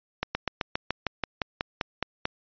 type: slowing click train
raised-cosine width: 0.3 ms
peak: -10 dBFS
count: 13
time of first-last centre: 0.23-2.254 s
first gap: 120 ms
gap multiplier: 1.06
effects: resampled to 11025 Hz